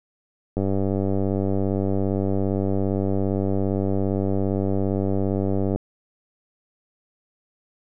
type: click train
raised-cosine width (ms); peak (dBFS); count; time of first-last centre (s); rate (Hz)
2; -11; 507; 0.57-5.76; 97.5
effects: none